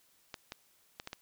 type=clicks; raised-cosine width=0.2 ms; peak=-23 dBFS; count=5; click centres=0.342 / 0.521 / 0.999 / 1.074 / 1.131 s; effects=white hiss -68 dBFS RMS until 1.21 s